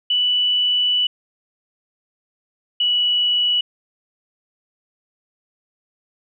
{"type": "tone pair in turn", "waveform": "sine", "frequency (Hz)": [2966, 2942], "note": ["F#7", "F#7"], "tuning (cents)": [4, -11], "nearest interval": "unison", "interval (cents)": 15, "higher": "first", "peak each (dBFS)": [-15, -15], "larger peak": "neither", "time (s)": [[0.1, 1.07], [2.8, 3.61]], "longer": "first", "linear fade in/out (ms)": 5, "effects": []}